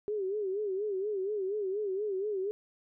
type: tone with vibrato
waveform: sine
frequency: 400.2 Hz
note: G4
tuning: 36 cents sharp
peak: -30 dBFS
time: 0.08-2.51 s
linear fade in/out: 0 ms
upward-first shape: sine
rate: 4.2 Hz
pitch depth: 120 cents each way
effects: none